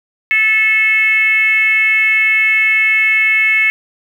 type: tone with frequency modulation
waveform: sine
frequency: 2185 Hz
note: C#7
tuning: 26 cents flat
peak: -9 dBFS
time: 0.31-3.7 s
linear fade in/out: 0 ms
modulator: 439 Hz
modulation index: 0.73
effects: 7-bit